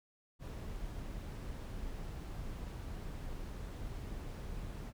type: noise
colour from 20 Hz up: brown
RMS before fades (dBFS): -43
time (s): 0.39-4.93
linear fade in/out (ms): 50
effects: none